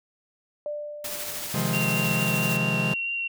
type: tone with exponential decay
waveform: sine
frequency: 592 Hz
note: D5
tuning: 14 cents sharp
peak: -27 dBFS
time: 0.66-2.18 s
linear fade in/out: 1 ms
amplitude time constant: 330 ms
type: noise with tremolo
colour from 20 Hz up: white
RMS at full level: -32 dBFS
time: 1.04-2.57 s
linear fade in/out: 5 ms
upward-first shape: sine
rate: 13 Hz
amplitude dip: 30%
type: chord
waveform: 45% pulse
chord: F minor seventh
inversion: second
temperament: just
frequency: 130.96 / 157.15 / 174.61 / 209.5 Hz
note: C3 / Eb3 / F3 / Ab3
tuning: +2 / +18 / 0 / +15 cents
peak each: -30 dBFS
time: 1.54-2.94 s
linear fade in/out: 5 ms
type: tone with vibrato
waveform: sine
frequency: 2752 Hz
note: F7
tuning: 26 cents flat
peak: -26 dBFS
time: 1.73-3.28 s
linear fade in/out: 10 ms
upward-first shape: sine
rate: 4.5 Hz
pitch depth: 12 cents each way
effects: none

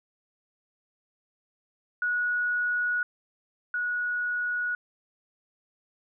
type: tone pair in turn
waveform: sine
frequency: 1460 / 1460 Hz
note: F#6 / F#6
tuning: -24 / -24 cents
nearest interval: unison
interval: 0 cents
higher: neither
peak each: -24 / -26 dBFS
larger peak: first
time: 2.02-3.03 / 3.74-4.75 s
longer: neither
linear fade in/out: 2 ms
effects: none

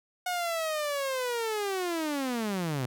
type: linear sweep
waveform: sawtooth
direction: down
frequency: 730 to 119.6 Hz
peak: -25 dBFS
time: 0.26-2.86 s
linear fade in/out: 5 ms
effects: none

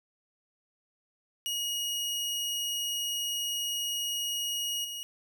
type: tone with level steps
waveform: sawtooth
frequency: 2885 Hz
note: F#7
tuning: 44 cents flat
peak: -27 / -33 dBFS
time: 1.46-5.03 s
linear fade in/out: 0 ms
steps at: 4.84 s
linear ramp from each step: 10 ms
effects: none

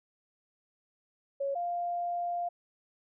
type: tone pair in turn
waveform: sine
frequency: 554.4 / 698.5 Hz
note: C#5 / F5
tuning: 0 / 0 cents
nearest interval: major third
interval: 400 cents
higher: second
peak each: -29 / -30 dBFS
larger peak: first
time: 1.4-1.55 / 1.55-2.49 s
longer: second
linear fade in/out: 10 ms
effects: none

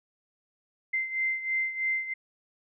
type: beating tone pair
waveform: sine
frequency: 2079 / 2082.1 Hz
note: C7 / C7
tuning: -12 / -9 cents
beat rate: 3.1 Hz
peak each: -28 / -33 dBFS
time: 0.93-2.14 s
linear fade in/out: 10 ms
effects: none

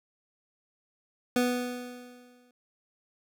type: tone with exponential decay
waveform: 25% pulse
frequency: 246.9 Hz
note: B3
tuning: in tune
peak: -18 dBFS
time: 1.36-2.51 s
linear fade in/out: 2 ms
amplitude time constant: 250 ms
effects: none

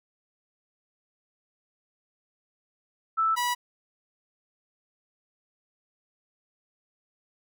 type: tone pair in turn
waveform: sine / sawtooth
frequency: 1318.5 / 975.6 Hz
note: E6 / B5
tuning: 0 / -21 cents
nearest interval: perfect fourth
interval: 521 cents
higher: first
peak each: -21 / -21 dBFS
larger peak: neither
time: 3.17-3.36 / 3.36-3.55 s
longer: neither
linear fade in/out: 20 ms
effects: none

